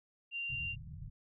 sine tone, 2775 Hz, F7, 12 cents flat, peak -36 dBFS, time 0.31-0.76 s, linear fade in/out 50 ms
white low-pass noise, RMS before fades -46 dBFS, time 0.49-1.1 s, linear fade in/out 10 ms, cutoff 150 Hz, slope 48 dB/octave
effects none

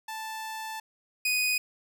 sawtooth tone pair in turn, 880 / 2489 Hz, A5 / D#7, 0 / 0 cents, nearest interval octave + tritone, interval 1800 cents, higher second, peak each -31 / -21 dBFS, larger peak second, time 0.08-0.8 / 1.25-1.58 s, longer first, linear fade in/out 5 ms, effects none

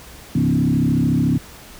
sine tone with frequency modulation, 202.2 Hz, G#3, 46 cents flat, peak -14 dBFS, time 0.35-1.38 s, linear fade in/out 5 ms, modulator 33.8 Hz, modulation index 2.6, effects added 62 Hz sine -48 dBFS peak until 1.79 s + pink hiss -41 dBFS RMS until 1.79 s

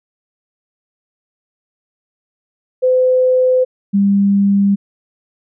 sine tone pair in turn, 510 / 199.38 Hz, C5 / G3, -44 / +30 cents, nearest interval octave + major third, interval 1626 cents, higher first, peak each -9 dBFS, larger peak neither, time 2.82-3.65 / 3.93-4.76 s, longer neither, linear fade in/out 20 ms, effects none

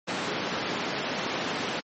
pink band-pass noise, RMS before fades -31 dBFS, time 0.07-1.81 s, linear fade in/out 20 ms, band 200 to 4200 Hz, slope 12 dB/octave, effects high-pass 100 Hz 12 dB/octave + MP3 32 kbps

